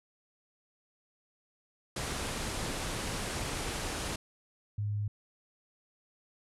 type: low-pass noise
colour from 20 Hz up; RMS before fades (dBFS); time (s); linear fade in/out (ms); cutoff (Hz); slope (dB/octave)
pink; -36; 1.96-4.16; 5; 11000; 48
type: tone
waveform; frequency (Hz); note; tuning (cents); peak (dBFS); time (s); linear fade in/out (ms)
sine; 103.83; G#2; 0; -30; 4.78-5.08; 5
effects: none